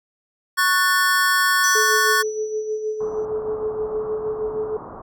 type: chord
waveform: square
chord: F# minor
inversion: second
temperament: just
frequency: 1110 / 1480 / 1776 Hz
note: C#6 / F#6 / A6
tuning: +2 / 0 / +16 cents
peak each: -21 dBFS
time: 0.57-2.23 s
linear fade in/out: 20 ms
type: tone with exponential decay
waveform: sine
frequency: 5920 Hz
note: F#8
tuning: in tune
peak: -20 dBFS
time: 1.64-3.25 s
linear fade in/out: 0 ms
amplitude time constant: 350 ms
type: tone with tremolo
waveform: sine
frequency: 431.2 Hz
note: A4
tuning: 35 cents flat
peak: -20 dBFS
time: 1.75-4.77 s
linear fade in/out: 5 ms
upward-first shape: sine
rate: 6.4 Hz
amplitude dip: 55%
type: low-pass noise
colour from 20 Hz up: white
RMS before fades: -37 dBFS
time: 3-5.02 s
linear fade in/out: 10 ms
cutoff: 1200 Hz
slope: 48 dB/octave
effects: none